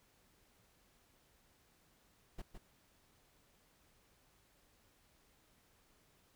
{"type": "noise with echo", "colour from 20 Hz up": "brown", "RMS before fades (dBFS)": -43, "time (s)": [2.38, 2.42], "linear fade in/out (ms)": 10, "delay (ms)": 160, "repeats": 1, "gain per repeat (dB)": -6, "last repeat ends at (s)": 2.58, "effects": ["pink hiss -71 dBFS RMS until 6.35 s"]}